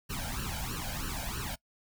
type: noise with flanger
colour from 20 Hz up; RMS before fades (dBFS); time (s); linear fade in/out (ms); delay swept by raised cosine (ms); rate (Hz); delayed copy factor
pink; -36; 0.09-1.56; 20; 0.69 to 1.32; 3.1; +1
effects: noise-tail reverb RT60 0.1 s tail -23 dB re dry